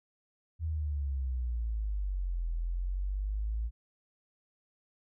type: exponential two-way sweep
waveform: sine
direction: down then up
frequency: 82.3 to 41.2 to 56.6 Hz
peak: -30 dBFS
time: 0.59-3.71 s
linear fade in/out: 50 ms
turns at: 2.51 s
effects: none